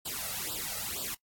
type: noise with flanger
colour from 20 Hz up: white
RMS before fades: -36 dBFS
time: 0.05-1.15 s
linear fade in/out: 10 ms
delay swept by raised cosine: 0.23 to 1.53 ms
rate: 2.1 Hz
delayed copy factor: +0.95
effects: noise-tail reverb RT60 0.1 s tail -23 dB re dry + AAC 64 kbps